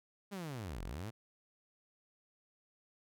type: linear two-way sweep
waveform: sawtooth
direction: down then up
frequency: 207.7 to 36.71 to 120 Hz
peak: -37 dBFS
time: 0.31-1.11 s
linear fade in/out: 20 ms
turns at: 0.83 s
effects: none